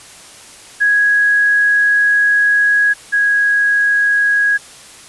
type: tone pair in turn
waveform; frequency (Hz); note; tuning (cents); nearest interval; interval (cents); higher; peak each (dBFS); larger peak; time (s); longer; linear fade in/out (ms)
sine; 1661.2 / 1654.4; G#6 / G#6; 0 / -7; unison; 7; first; -9 / -10; first; 0.8-2.94 / 3.12-4.58; first; 20
effects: white hiss -38 dBFS RMS until 5.08 s + resampled to 24000 Hz